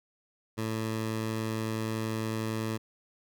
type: tone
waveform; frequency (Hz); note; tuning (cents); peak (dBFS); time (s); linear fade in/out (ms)
15% pulse; 110.8; A2; +13; -24; 0.57-2.78; 20
effects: none